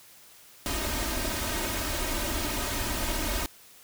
pink noise with comb filter, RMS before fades -30 dBFS, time 0.66-3.46 s, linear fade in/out 0 ms, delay 3.2 ms, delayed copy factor +0.7, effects white hiss -53 dBFS RMS until 3.83 s

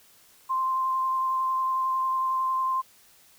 sine tone with vibrato, 1046.5 Hz, C6, in tune, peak -23 dBFS, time 0.49-2.82 s, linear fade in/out 20 ms, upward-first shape sine, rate 11 Hz, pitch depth 10 cents each way, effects white hiss -57 dBFS RMS until 3.38 s

